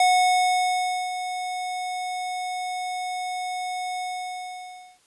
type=tone with ADSR envelope; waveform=square; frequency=732 Hz; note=F#5; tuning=19 cents flat; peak=-16 dBFS; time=0-4.99 s; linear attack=3 ms; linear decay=1100 ms; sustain=-12 dB; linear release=990 ms; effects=white hiss -61 dBFS RMS until 5.06 s + resampled to 24000 Hz